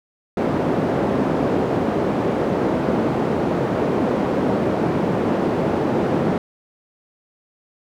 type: band-pass noise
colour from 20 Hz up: white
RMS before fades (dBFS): -20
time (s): 0.37-6.38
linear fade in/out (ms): 2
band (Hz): 150 to 450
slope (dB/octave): 12
effects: none